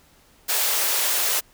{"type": "high-pass noise", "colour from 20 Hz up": "white", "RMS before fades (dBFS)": -22, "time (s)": [0.48, 1.41], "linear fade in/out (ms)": 20, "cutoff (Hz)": 400, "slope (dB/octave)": 24, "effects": ["pink hiss -56 dBFS RMS until 1.53 s"]}